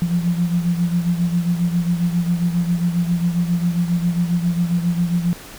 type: beating tone pair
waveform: sine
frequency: 171.9 / 179.3 Hz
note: F3 / F3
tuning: -27 / +46 cents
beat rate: 7.4 Hz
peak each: -17 / -23 dBFS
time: 0.02-5.33 s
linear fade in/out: 0 ms
effects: pink hiss -38 dBFS RMS until 5.58 s